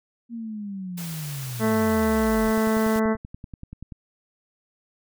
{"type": "linear sweep", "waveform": "sine", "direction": "down", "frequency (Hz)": [237.3, 33.71], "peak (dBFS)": -30, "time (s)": [0.29, 2.53], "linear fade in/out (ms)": 50}
{"type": "noise", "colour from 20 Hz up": "white", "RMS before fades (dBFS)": -38, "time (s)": [0.97, 3], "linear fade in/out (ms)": 10}
{"type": "harmonic tone", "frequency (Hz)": 220, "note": "A3", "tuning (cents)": 0, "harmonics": [1, 2, 3, 4, 5, 6, 7, 8, 9], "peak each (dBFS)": [-21, -25, -29, -33, -33, -36, -37, -41, -37], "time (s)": [1.59, 3.17], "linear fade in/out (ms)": 50}
{"type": "click train", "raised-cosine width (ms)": 5, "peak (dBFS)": -25, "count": 16, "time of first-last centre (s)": [2.48, 3.922], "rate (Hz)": 10.4}
{"effects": []}